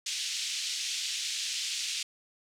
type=band-pass noise; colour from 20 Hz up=pink; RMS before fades=-34 dBFS; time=0.06-2.03 s; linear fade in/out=5 ms; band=2800 to 7400 Hz; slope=24 dB/octave; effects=none